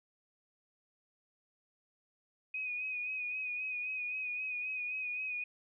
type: tone with vibrato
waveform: sine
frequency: 2496 Hz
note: D#7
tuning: 5 cents sharp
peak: -35 dBFS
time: 2.54-5.44 s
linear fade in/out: 5 ms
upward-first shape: sine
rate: 3.8 Hz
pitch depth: 36 cents each way
effects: none